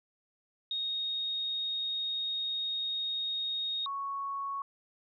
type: tone pair in turn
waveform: sine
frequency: 3729 / 1108.6 Hz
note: A#7 / C#6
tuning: 0 / 0 cents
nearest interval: octave + major sixth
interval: 2100 cents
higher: first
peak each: -31 / -33 dBFS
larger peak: first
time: 0.71-3.86 / 3.86-4.62 s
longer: first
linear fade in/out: 2 ms
effects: none